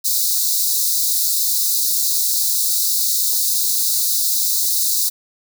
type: high-pass noise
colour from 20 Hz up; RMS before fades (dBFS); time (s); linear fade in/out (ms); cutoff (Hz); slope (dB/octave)
white; -18; 0.04-5.1; 20; 3800; 96
effects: none